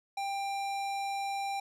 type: tone with hard clipping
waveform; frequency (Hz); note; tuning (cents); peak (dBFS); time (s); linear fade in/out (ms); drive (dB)
sine; 792; G5; +18; -34; 0.17-1.6; 5; 17
effects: none